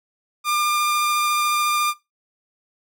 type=tone with vibrato; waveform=sawtooth; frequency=1200 Hz; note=D6; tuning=37 cents sharp; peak=-15 dBFS; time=0.44-1.94 s; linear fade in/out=50 ms; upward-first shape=sine; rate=14 Hz; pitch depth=9 cents each way; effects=noise-tail reverb RT60 0.2 s tail -18 dB re dry